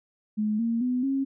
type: tone with pitch steps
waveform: sine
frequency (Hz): 212.8 / 230.7 / 250.2 / 271.2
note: G#3 / A#3 / B3 / C#4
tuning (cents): +42 / -18 / +23 / -38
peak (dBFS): -23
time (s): 0.37-1.25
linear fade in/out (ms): 20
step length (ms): 220
effects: none